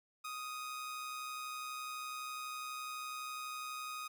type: tone with amplitude modulation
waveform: sawtooth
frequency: 1247 Hz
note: D#6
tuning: 3 cents sharp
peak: -36 dBFS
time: 0.24-4.08 s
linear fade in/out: 10 ms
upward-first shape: sine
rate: 132 Hz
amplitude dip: 35%
effects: none